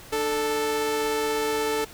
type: tone pair together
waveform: sawtooth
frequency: 298.8 / 440 Hz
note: D4 / A4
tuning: +30 / 0 cents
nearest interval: perfect fifth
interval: 670 cents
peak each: -29 / -20 dBFS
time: 0.12-1.85 s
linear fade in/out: 10 ms
effects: pink hiss -45 dBFS RMS until 1.93 s

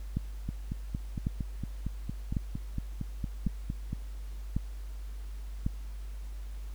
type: two click trains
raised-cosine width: 5 ms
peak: -21 / -17 dBFS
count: 16 / 6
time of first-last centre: 0.49-3.93 / 0.17-5.665 s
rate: 4.36 / 0.91 Hz
effects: added 50 Hz sine -37 dBFS peak until 6.74 s + pink hiss -58 dBFS RMS until 6.74 s

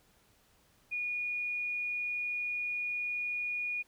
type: tone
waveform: sine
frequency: 2447 Hz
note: D#7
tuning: 29 cents flat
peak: -32 dBFS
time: 0.91-3.83 s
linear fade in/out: 20 ms
effects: pink hiss -67 dBFS RMS until 3.87 s

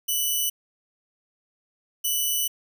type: tone pair in turn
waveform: 5% pulse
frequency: 2975 / 2975 Hz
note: F#7 / F#7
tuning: +9 / +9 cents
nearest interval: unison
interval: 0 cents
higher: neither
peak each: -14 dBFS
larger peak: neither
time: 0.08-0.5 / 2.04-2.48 s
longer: second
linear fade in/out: 10 ms
effects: none

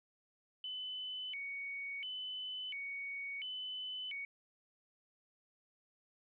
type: tone with vibrato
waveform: sine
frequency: 2596 Hz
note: E7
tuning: 27 cents flat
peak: -40 dBFS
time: 0.64-4.25 s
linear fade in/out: 2 ms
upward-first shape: square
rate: 0.72 Hz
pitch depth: 260 cents each way
effects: none

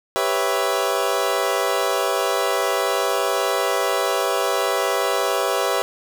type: chord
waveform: 25% pulse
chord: C# half-diminished seventh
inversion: second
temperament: equal with one note detuned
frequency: 395.4 / 493.9 / 554.4 / 659.3 Hz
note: G4 / B4 / C#5 / E5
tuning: +15 / 0 / 0 / 0 cents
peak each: -21 dBFS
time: 0.16-5.82 s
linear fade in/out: 0 ms
effects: none

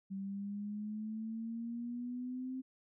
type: exponential sweep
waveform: sine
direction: up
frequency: 192.8 to 261.6 Hz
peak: -38 dBFS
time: 0.1-2.62 s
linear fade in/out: 20 ms
effects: none

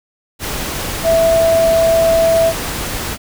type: tone in noise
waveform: sine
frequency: 659.3 Hz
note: E5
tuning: in tune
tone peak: -9 dBFS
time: 1.03-2.53 s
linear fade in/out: 50 ms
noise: pink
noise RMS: -22 dBFS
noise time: 0.39-3.18 s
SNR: +10 dB
effects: none

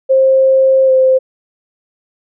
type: tone with pitch glide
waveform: sine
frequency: 530 to 521.8 Hz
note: C5 to C5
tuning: +22 to -5 cents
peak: -6 dBFS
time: 0.09-1.19 s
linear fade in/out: 20 ms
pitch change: -27 cents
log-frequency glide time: 0.86-0.91 s
effects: none

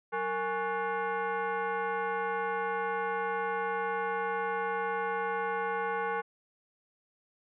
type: tone with frequency modulation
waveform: sine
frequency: 185 Hz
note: F#3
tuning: in tune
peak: -29 dBFS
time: 0.12-6.22 s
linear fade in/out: 20 ms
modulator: 646 Hz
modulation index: 2.2
effects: none

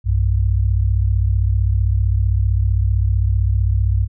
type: tone pair together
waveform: sine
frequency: 61.38 / 96.9 Hz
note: B1 / G2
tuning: -10 / -20 cents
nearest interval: minor sixth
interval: 790 cents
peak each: -16 dBFS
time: 0.04-4.08 s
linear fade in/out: 50 ms
effects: none

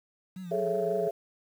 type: tone with vibrato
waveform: sine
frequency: 179.2 Hz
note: F3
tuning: 45 cents sharp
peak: -37 dBFS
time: 0.36-1.08 s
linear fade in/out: 5 ms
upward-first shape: sine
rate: 5.4 Hz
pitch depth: 83 cents each way
type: chord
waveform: sine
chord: A major seventh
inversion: third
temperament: equal with one note detuned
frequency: 415.3 / 440 / 554.4 / 668.5 Hz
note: G#4 / A4 / C#5 / E5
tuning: 0 / 0 / 0 / +24 cents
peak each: -30 / -32 / -34 / -30 dBFS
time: 0.51-1.11 s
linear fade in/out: 10 ms
effects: tanh soft clip ceiling -16 dBFS + 9-bit

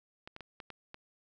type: clicks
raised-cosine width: 0.3 ms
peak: -29 dBFS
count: 6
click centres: 0.275 / 0.364 / 0.407 / 0.602 / 0.703 / 0.944 s
effects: none

